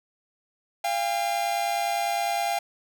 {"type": "tone pair together", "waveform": "45% pulse", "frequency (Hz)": [693, 802.7], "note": ["F5", "G5"], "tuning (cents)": [-14, 41], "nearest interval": "minor third", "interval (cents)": 255, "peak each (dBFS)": -27, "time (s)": [0.84, 2.59], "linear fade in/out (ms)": 5, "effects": []}